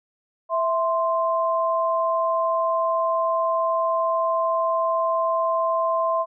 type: tone pair together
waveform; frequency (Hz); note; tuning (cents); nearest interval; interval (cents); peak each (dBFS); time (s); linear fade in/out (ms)
sine; 658 / 1044.5; E5 / C6; -3 / -3; minor sixth; 800; -22; 0.49-6.26; 50
effects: none